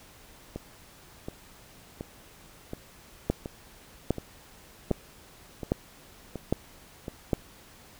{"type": "two click trains", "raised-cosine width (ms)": 2, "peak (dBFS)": [-21, -10], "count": [10, 6], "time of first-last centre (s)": [[0.56, 7.082], [3.3, 7.332]], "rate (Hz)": [1.38, 1.24], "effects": ["pink hiss -53 dBFS RMS until 7.99 s"]}